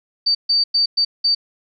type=tone bursts at uneven times; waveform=sine; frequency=4609 Hz; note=D8; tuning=33 cents flat; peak=-13 dBFS; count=5; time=0.26-0.35 / 0.49-0.64 / 0.74-0.86 / 0.97-1.05 / 1.24-1.35 s; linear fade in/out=10 ms; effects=none